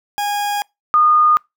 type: tone pair in turn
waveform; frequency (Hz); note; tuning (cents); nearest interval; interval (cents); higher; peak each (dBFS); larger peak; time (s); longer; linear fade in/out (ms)
40% pulse / sine; 821 / 1224.1; G#5 / D#6; -20 / -29; perfect fifth; 691; second; -17 / -9; second; 0.18-0.62 / 0.94-1.37; first; 0
effects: noise-tail reverb RT60 0.2 s tail -26 dB re dry